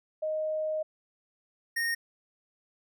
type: tone pair in turn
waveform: sine / square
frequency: 622.3 / 1851.4 Hz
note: D#5 / A#6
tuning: 0 / -12 cents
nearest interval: octave + perfect fifth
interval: 1888 cents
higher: second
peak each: -28 dBFS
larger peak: neither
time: 0.22-0.83 / 1.76-1.95 s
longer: first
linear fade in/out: 10 ms
effects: none